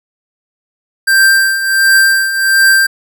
square tone with tremolo, 1576 Hz, G6, 9 cents sharp, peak -5 dBFS, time 1.07-2.87 s, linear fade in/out 10 ms, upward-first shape triangle, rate 1.4 Hz, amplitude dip 70%, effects none

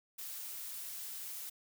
blue noise, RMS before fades -44 dBFS, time 0.18-1.5 s, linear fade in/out 10 ms, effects none

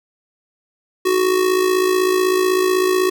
square tone with amplitude modulation, 371.1 Hz, F#4, 5 cents sharp, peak -12 dBFS, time 1.05-3.1 s, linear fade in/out 10 ms, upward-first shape sine, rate 56 Hz, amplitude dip 60%, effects none

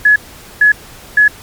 sine tone bursts, 1695 Hz, G#6, 35 cents sharp, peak -4 dBFS, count 3, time 0.05-1.28 s, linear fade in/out 5 ms, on 110 ms, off 450 ms, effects pink hiss -36 dBFS RMS until 1.42 s + MP3 96 kbps

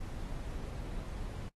brown noise, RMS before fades -40 dBFS, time 0-1.49 s, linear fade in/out 10 ms, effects noise-tail reverb RT60 0.1 s tail -20 dB re dry + AAC 32 kbps

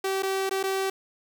sawtooth tone with dropouts, 385.4 Hz, G4, 29 cents flat, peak -21 dBFS, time 0.04-0.9 s, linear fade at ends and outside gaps 5 ms, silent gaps 0.224-0.231 / 0.494-0.509 / 0.63-0.637 s, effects 8-bit

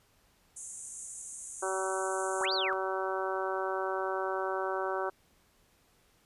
pink band-pass noise, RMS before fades -44 dBFS, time 0.56-2.46 s, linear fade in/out 10 ms, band 6500 to 10000 Hz, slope 96 dB/octave
harmonic tone, 190 Hz, F#3, 46 cents sharp, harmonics 2 / 3 / 4 / 5 / 6 / 7 / 8, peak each -35 / -37 / -38 / -39 / -40 / -40 / -41 dBFS, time 1.62-5.1 s, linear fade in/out 10 ms
sine linear two-way sweep, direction up then down, 704 to 4832 to 1082 Hz, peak -30 dBFS, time 2.41-2.73 s, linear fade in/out 0 ms, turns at 2.53 s
effects pink hiss -67 dBFS RMS until 6.25 s + resampled to 32000 Hz

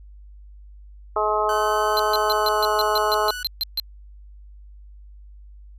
harmonic tone, 212.5 Hz, G#3, 40 cents sharp, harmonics 2 / 3 / 4 / 5 / 6, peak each -25 / -25 / -25 / -25 / -25 dBFS, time 1.16-3.31 s, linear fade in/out 5 ms
sawtooth tone with pitch glide, 1516 to 1478 Hz, F#6 to F#6, +42 to -2 cents, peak -26 dBFS, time 1.49-3.43 s, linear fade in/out 2 ms, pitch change -44 cents, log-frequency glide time 2.14-2.7 s
square tone bursts, 4121 Hz, C8, 27 cents flat, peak -21 dBFS, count 12, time 1.97-3.798 s, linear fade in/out 0 ms, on 24 ms, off 140 ms
effects added 50 Hz sine -41 dBFS peak until 5.78 s + resampled to 32000 Hz

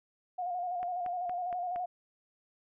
sine tone with vibrato, 715 Hz, F5, 41 cents sharp, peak -32 dBFS, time 0.38-1.86 s, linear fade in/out 10 ms, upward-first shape square, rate 12 Hz, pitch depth 38 cents each way
click train, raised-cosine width 0.5 ms, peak -30 dBFS, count 5, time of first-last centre 0.83-1.76 s, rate 4.3 Hz
effects none

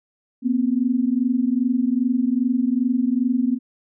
sine tone pair together, 239.1 / 261.6 Hz, A#3 / C4, +44 / 0 cents, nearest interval major second, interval 156 cents, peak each -20 dBFS, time 0.42-3.59 s, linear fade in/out 50 ms, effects none

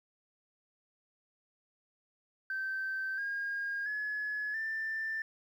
sine tone with pitch steps, 1551 / 1623.4 / 1699.2 / 1778.5 Hz, G6 / G#6 / G#6 / A6, -19 / -40 / +39 / +18 cents, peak -32 dBFS, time 2.5-5.22 s, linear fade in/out 2 ms, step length 680 ms, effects tanh soft clip ceiling -29 dBFS + 11-bit

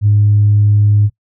sine tone, 103.83 Hz, G#2, in tune, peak -6 dBFS, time 0.01-1.1 s, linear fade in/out 50 ms, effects noise-tail reverb RT60 0.1 s tail -21 dB re dry + tanh soft clip ceiling -2 dBFS

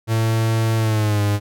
45% pulse tone with pitch glide, 112.3 to 102.98 Hz, A2 to G#2, +36 to -14 cents, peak -16 dBFS, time 0.07-1.4 s, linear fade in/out 50 ms, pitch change -150 cents, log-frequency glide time 0.77-1.22 s, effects none

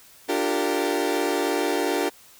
30% pulse chord, G minor seventh, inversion second, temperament equal with one note detuned, 293.7 / 349.2 / 392 / 458.4 Hz, D4 / F4 / G4 / Bb4, 0 / 0 / 0 / -29 cents, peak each -25 dBFS, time 0.28-2.1 s, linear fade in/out 20 ms, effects white hiss -51 dBFS RMS until 2.39 s

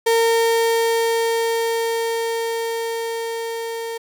35% pulse tone with level ramp, 458.2 Hz, A#4, 30 cents flat, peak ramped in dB -12 to -24 dBFS, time 0.06-3.98 s, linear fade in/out 10 ms, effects none

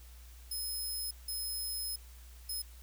10% pulse tone bursts at uneven times, 5140 Hz, E8, 45 cents flat, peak -30 dBFS, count 3, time 0.51-1.11 / 1.28-1.96 / 2.49-2.62 s, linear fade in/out 5 ms, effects added 60 Hz sine -50 dBFS peak until 2.82 s + white hiss -60 dBFS RMS until 2.82 s

